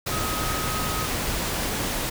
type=tone in noise; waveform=sine; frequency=1263 Hz; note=D#6; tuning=26 cents sharp; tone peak=-31 dBFS; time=0.11-1.06 s; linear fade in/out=10 ms; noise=pink; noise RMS=-27 dBFS; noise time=0.06-2.1 s; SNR=-7 dB; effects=none